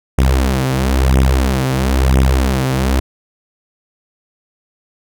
sawtooth beating tone pair, 65 / 66 Hz, C2 / C2, -11 / +16 cents, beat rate 1 Hz, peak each -10 dBFS, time 0.18-3 s, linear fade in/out 5 ms, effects none

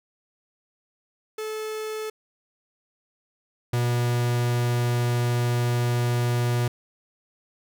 45% pulse tone pair in turn, 433.6 / 120.9 Hz, A4 / B2, -25 / -36 cents, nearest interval octave + minor seventh, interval 2211 cents, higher first, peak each -29 / -21 dBFS, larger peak second, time 1.38-2.1 / 3.73-6.68 s, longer second, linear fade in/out 5 ms, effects none

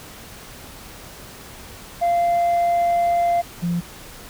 sine tone pair in turn, 692 / 173 Hz, F5 / F3, -16 / -16 cents, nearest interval 2 octaves, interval 2400 cents, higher first, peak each -13 / -18 dBFS, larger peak first, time 2.01-3.42 / 3.62-3.81 s, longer first, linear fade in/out 20 ms, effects tanh soft clip ceiling -15 dBFS + pink hiss -40 dBFS RMS until 4.29 s

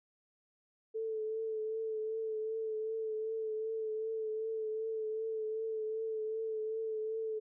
sine tone with vibrato, 439.5 Hz, A4, 2 cents flat, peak -34 dBFS, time 0.94-7.4 s, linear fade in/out 20 ms, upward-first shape triangle, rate 2.6 Hz, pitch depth 32 cents each way, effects none

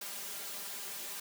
white noise with comb filter, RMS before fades -42 dBFS, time 0.01-1.2 s, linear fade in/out 5 ms, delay 5 ms, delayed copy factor +1, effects high-pass 200 Hz 12 dB/octave

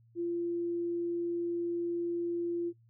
sine tone, 343.8 Hz, F4, 27 cents flat, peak -30 dBFS, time 0.15-2.73 s, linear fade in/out 50 ms, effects noise-tail reverb RT60 0.1 s tail -19 dB re dry + added 115 Hz sine -60 dBFS peak until 2.89 s

